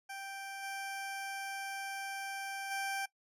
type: tone with level steps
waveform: 20% pulse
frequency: 784 Hz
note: G5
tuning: in tune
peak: -37 / -34 / -30 dBFS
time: 0.09-3.06 s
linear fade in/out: 10 ms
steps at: 0.62 / 2.7 s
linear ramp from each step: 20 ms
effects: noise-tail reverb RT60 0.1 s tail -19 dB re dry + resampled to 32000 Hz